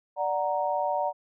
sine chord, D augmented, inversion none, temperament equal, 587.3 / 740 / 932.3 Hz, D5 / F#5 / A#5, 0 / 0 / 0 cents, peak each -29 dBFS, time 0.16-1.13 s, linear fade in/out 50 ms, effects none

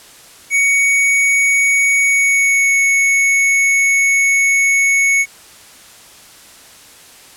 square tone with pitch glide, 2236 to 2213 Hz, C#7 to C#7, +14 to -3 cents, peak -11 dBFS, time 0.5-5.26 s, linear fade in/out 50 ms, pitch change -17 cents, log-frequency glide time 2.03-2.79 s, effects white hiss -41 dBFS RMS until 7.36 s + low-pass 11000 Hz 12 dB/octave

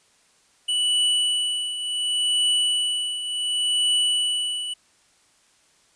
square tone with tremolo, 2960 Hz, F#7, in tune, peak -18 dBFS, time 0.68-4.74 s, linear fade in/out 10 ms, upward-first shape triangle, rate 0.69 Hz, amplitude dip 70%, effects white hiss -60 dBFS RMS until 5.95 s + resampled to 22050 Hz

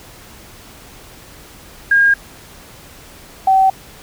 sine tone pair in turn, 1620 / 766.4 Hz, G#6 / G5, -43 / -39 cents, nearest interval octave + minor second, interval 1296 cents, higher first, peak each -8 dBFS, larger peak neither, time 1.91-2.14 / 3.47-3.7 s, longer neither, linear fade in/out 5 ms, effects pink hiss -40 dBFS RMS until 4.02 s

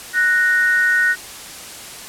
sine tone pair together, 1480 / 1859.6 Hz, F#6 / A#6, 0 / -5 cents, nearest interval major third, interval 395 cents, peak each -15 / -16 dBFS, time 0.13-1.16 s, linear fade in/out 50 ms, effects white hiss -34 dBFS RMS until 2.08 s + low-pass 11000 Hz 12 dB/octave

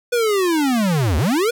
square linear two-way sweep, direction down then up, 493.9 to 69.3 to 493.9 Hz, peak -16 dBFS, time 0.12-1.51 s, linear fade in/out 10 ms, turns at 1.17 s, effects none

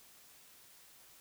silence, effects white hiss -60 dBFS RMS until 1.2 s

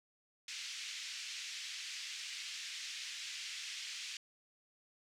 pink band-pass noise, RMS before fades -45 dBFS, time 0.48-4.17 s, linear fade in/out 2 ms, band 2200 to 6700 Hz, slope 24 dB/octave, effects none

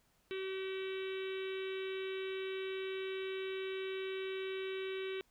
harmonic tone, 381.6 Hz, G4, 47 cents flat, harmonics 1 / 3 / 4 / 5 / 6 / 7 / 8 / 9 / 10, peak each -38 / -55 / -52 / -54 / -50 / -52 / -53 / -58 / -54 dBFS, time 0.31-5.21 s, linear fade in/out 0 ms, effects pink hiss -73 dBFS RMS until 5.3 s

